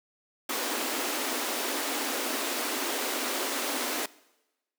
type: high-pass noise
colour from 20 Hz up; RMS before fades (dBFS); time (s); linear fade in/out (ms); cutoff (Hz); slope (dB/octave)
pink; -31; 0.49-4.06; 5; 240; 96
effects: noise-tail reverb RT60 1.0 s tail -21 dB re dry